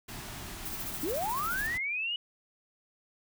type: band-stop noise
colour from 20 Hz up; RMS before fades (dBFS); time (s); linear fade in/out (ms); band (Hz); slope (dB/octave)
pink; -42; 0.08-1.78; 10; 420 to 590; 96
type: noise with tremolo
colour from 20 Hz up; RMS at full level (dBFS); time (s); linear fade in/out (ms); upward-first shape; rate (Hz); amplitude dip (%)
violet; -37; 0.65-1.67; 5; sine; 14; 55
type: linear sweep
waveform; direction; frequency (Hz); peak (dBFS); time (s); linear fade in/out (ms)
sine; up; 273.7 to 2960; -30; 1.03-2.16; 2
effects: none